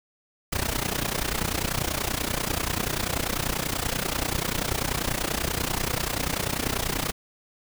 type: noise with amplitude modulation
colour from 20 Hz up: pink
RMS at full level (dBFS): -24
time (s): 0.52-7.12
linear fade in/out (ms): 10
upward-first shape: sine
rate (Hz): 30.3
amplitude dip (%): 85
effects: none